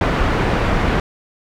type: low-pass noise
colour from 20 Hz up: pink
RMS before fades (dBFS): -17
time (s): 0.01-1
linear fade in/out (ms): 2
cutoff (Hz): 2000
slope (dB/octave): 12
effects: none